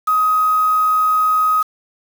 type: tone with quantisation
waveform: sine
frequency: 1259 Hz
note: D#6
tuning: 20 cents sharp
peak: -12 dBFS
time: 0.07-1.63 s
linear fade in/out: 10 ms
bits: 5
effects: none